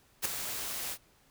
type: noise with ADSR envelope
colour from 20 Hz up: white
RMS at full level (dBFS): -27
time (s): 0.22-0.98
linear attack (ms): 35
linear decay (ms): 3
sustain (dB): -10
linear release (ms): 63
effects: pink hiss -65 dBFS RMS until 1.3 s